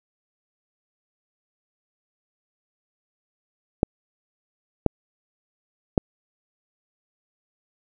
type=clicks; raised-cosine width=2 ms; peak=-3 dBFS; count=3; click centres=3.831 / 4.863 / 5.978 s; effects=none